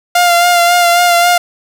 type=tone with vibrato; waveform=sawtooth; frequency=698.5 Hz; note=F5; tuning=in tune; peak=-3 dBFS; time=0.15-1.38 s; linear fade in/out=5 ms; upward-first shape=sine; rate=3.7 Hz; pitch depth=26 cents each way; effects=none